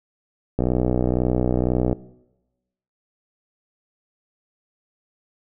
click train, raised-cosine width 2 ms, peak -7 dBFS, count 84, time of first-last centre 0.59-1.929 s, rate 62 Hz, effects noise-tail reverb RT60 1.0 s tail -20 dB re dry

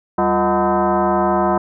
sine tone with frequency modulation, 194.2 Hz, G3, 16 cents flat, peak -13 dBFS, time 0.18-1.58 s, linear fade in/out 5 ms, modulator 272 Hz, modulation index 3.6, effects none

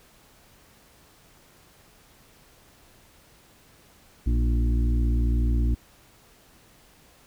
harmonic tone with a mistuned harmonic, 58.27 Hz, A#1, in tune, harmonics 1 / 2 / 4 / 5 / 6, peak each -20 / -30 / -33 / -35 / -41 dBFS, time 4.26-5.75 s, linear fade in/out 10 ms, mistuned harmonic 5, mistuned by +23 cents, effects pink hiss -56 dBFS RMS until 7.26 s

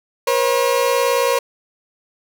30% pulse tone pair together, 481.1 / 540 Hz, B4 / C#5, -45 / -45 cents, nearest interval major second, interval 200 cents, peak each -15 dBFS, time 0.27-1.39 s, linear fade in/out 5 ms, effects none

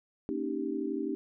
sine chord, Eb dominant seventh, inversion second, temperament equal with one note detuned, 233.1 / 279.1 / 311.1 / 392 Hz, Bb3 / Db4 / Eb4 / G4, 0 / +12 / 0 / 0 cents, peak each -39 / -35 / -35 / -36 dBFS, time 0.29-1.15 s, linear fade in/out 0 ms, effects none

